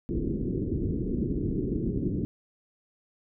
white low-pass noise, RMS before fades -29 dBFS, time 0.09-2.25 s, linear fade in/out 0 ms, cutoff 380 Hz, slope 48 dB/octave, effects none

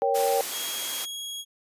sine chord, G diminished, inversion first, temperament equal, 466.2 / 554.4 / 784 Hz, Bb4 / Db5 / G5, 0 / 0 / 0 cents, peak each -25 dBFS, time 0.02-0.41 s, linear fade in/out 0 ms
white noise, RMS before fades -32 dBFS, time 0.14-1.06 s, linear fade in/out 20 ms
sawtooth tone with pitch glide, 3280 to 3312 Hz, G#7 to G#7, -22 to -5 cents, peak -30 dBFS, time 0.5-1.45 s, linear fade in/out 50 ms, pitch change +17 cents, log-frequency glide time 1-1.1 s
effects high-pass 300 Hz 12 dB/octave + resampled to 32000 Hz

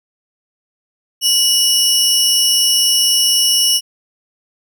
sawtooth tone pair together, 2920 / 5432 Hz, F#7 / F8, -24 / -49 cents, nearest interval major seventh, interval 1075 cents, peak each -11 dBFS, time 1.21-3.81 s, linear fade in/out 50 ms, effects none

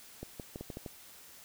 clicks, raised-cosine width 2 ms, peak -27 dBFS, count 7, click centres 0.23 / 0.398 / 0.559 / 0.61 / 0.702 / 0.771 / 0.862 s, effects white hiss -54 dBFS RMS until 1.44 s

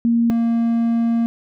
sine / triangle tone pair in turn, 233.1 / 231.6 Hz, A#3 / A#3, 0 / -11 cents, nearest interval unison, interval 11 cents, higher first, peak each -13 dBFS, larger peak neither, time 0.05-0.3 / 0.3-1.26 s, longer second, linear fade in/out 0 ms, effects none

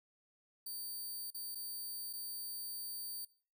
5% pulse tone with dropouts, 4600 Hz, D8, 37 cents flat, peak -35 dBFS, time 0.66-3.25 s, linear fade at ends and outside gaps 5 ms, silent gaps 1.305-1.345 / 1.549-1.554 / 2.13-2.134 s, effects noise-tail reverb RT60 0.4 s tail -18 dB re dry

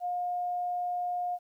sine tone, 713 Hz, F5, 36 cents sharp, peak -29 dBFS, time 0-1.39 s, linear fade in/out 50 ms, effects 11-bit

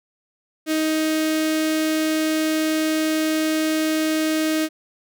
sawtooth tone with notch filter, 313.5 Hz, D#4, 13 cents sharp, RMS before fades -21 dBFS, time 0.66-4.69 s, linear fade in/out 50 ms, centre 970 Hz, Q 1.6, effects none

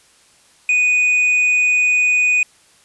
triangle tone with hard clipping, 2480 Hz, D#7, 6 cents flat, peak -13 dBFS, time 0.69-2.43 s, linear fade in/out 2 ms, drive 6 dB, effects white hiss -52 dBFS RMS until 2.84 s + resampled to 24000 Hz

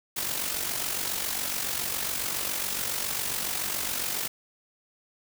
white noise with amplitude modulation, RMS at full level -28 dBFS, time 0.16-4.28 s, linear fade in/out 10 ms, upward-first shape sine, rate 47.2 Hz, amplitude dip 55%, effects none

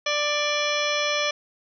harmonic tone with a mistuned harmonic, 590 Hz, D5, 8 cents sharp, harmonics 1 / 2 / 3 / 4 / 5 / 6 / 7 / 9 / 10, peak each -27 / -30 / -32 / -28 / -34 / -30 / -35 / -33 / -36 dBFS, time 0.06-1.31 s, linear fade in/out 5 ms, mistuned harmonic 6, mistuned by -82 cents, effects none

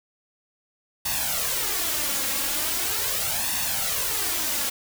white noise with flanger, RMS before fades -26 dBFS, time 1.05-4.7 s, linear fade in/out 10 ms, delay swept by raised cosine 1.1 to 3.7 ms, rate 0.4 Hz, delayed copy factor +0.7, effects none

